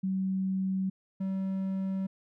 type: tone pair in turn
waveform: sine / triangle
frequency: 190 / 191.54 Hz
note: F#3 / G3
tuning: +46 / -40 cents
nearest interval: unison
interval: 14 cents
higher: second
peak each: -27 dBFS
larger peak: neither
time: 0.03-0.9 / 1.2-2.07 s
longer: neither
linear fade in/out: 10 ms
effects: none